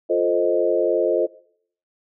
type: chord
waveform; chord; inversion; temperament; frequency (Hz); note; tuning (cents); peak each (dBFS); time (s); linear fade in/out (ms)
sine; F dominant seventh; none; equal; 349.2 / 440 / 523.3 / 622.3; F4 / A4 / C5 / Eb5; 0 / 0 / 0 / 0; -22; 0.09-1.27; 20
effects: noise-tail reverb RT60 0.6 s tail -20 dB re dry